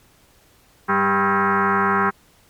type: tone with frequency modulation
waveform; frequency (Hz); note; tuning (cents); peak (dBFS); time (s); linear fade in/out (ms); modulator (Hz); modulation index
sine; 100.2; G2; +38; -15; 0.88-2.11; 20; 296; 5.3
effects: pink hiss -55 dBFS RMS until 2.49 s + MP3 96 kbps